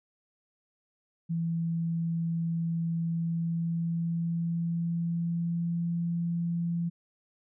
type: tone with pitch glide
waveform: sine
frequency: 166.4 to 170.09 Hz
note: E3 to F3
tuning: +17 to -45 cents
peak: -27 dBFS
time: 1.29-6.9 s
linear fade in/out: 20 ms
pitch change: +38 cents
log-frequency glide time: 3.04-5.9 s
effects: none